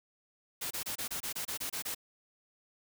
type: noise bursts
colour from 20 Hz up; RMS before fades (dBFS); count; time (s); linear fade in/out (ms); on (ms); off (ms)
white; -37; 11; 0.61-1.948; 10; 98; 26
effects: none